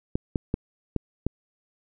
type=clicks; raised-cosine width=3 ms; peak=-11 dBFS; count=5; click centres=0.155 / 0.358 / 0.541 / 0.963 / 1.266 s; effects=none